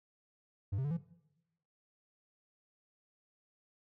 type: tone with pitch steps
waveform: triangle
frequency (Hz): 98.1 / 132.7 / 145.7 / 168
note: G2 / C3 / D3 / E3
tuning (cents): +2 / +25 / -13 / +33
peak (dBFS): -30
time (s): 0.72-0.972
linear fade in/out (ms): 10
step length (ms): 63
effects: noise-tail reverb RT60 0.9 s tail -18 dB re dry